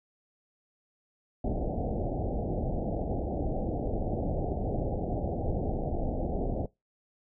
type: low-pass noise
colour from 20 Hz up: pink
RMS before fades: -31 dBFS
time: 1.44-6.66 s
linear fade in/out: 5 ms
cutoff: 790 Hz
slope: 96 dB/octave
effects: noise-tail reverb RT60 0.2 s tail -22 dB re dry